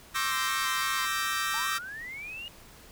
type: chord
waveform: sawtooth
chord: E half-diminished seventh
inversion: third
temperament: equal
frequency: 1174.7 / 1318.5 / 1568 / 1864.7 Hz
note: D6 / E6 / G6 / Bb6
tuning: 0 / 0 / 0 / 0 cents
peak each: -30 dBFS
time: 0.14-1.79 s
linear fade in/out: 20 ms
type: tone with vibrato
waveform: sawtooth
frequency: 1061 Hz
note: C6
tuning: 24 cents sharp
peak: -31 dBFS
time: 0.15-1.06 s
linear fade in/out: 10 ms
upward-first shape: square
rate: 3 Hz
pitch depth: 27 cents each way
type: linear sweep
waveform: sine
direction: up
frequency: 843 to 2892 Hz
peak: -37 dBFS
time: 1.54-2.48 s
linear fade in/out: 0 ms
effects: pink hiss -52 dBFS RMS until 2.91 s